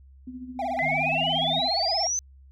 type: tone with tremolo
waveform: sine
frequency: 253.2 Hz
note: B3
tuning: 43 cents sharp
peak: -33 dBFS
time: 0.27-1.69 s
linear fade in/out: 5 ms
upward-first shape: sine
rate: 14 Hz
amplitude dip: 60%
type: tone with vibrato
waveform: triangle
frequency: 725 Hz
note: F#5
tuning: 35 cents flat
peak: -24 dBFS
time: 0.59-2.07 s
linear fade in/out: 2 ms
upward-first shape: sine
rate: 17 Hz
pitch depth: 200 cents each way
type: exponential sweep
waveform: sine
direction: up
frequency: 1990 to 6210 Hz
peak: -24 dBFS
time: 0.79-2.19 s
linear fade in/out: 0 ms
type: tone with pitch glide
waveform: sine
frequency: 155.56 to 161.42 Hz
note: D#3 to E3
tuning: 0 to -36 cents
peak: -33 dBFS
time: 0.81-1.61 s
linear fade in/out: 20 ms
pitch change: +64 cents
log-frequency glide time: 1.09-1.2 s
effects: added 67 Hz sine -48 dBFS peak until 2.51 s